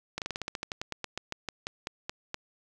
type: slowing click train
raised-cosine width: 0.2 ms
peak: -16 dBFS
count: 20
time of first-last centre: 0.18-2.344 s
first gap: 38 ms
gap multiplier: 1.11
effects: none